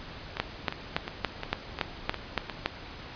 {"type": "two click trains", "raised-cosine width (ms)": 0.3, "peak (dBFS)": [-9, -17], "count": [9, 7], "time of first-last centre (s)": [[0.4, 2.66], [0.37, 2.498]], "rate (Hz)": [3.54, 2.82], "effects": ["pink hiss -43 dBFS RMS until 3.15 s", "resampled to 11025 Hz"]}